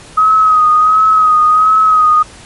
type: tone with vibrato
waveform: sine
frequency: 1262 Hz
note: D#6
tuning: 24 cents sharp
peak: -5 dBFS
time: 0.17-2.23 s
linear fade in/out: 10 ms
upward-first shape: sine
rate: 1.4 Hz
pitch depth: 37 cents each way
effects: pink hiss -36 dBFS RMS until 2.45 s + MP3 48 kbps